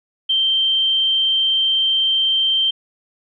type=tone; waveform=sine; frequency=3136 Hz; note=G7; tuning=in tune; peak=-14 dBFS; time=0.29-2.71 s; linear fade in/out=10 ms; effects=none